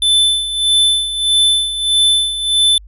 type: tone with tremolo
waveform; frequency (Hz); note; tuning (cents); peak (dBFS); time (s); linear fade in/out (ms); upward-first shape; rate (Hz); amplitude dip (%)
square; 3520; A7; 0; -9; 0.02-2.78; 2; sine; 1.6; 70
effects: added 50 Hz sine -35 dBFS peak until 2.87 s + resampled to 32000 Hz